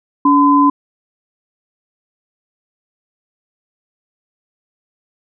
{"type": "tone pair together", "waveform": "sine", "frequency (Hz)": [285.5, 1017.4], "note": ["D4", "C6"], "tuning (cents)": [-49, -49], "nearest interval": "octave + minor seventh", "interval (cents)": 2200, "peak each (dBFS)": -10, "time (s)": [0.25, 0.7], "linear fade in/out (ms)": 5, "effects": []}